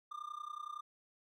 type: tone with amplitude modulation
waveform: triangle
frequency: 1200 Hz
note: D6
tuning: 37 cents sharp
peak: -37 dBFS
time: 0.11-0.81 s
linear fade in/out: 10 ms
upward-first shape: sine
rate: 30.8 Hz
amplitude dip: 90%
effects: none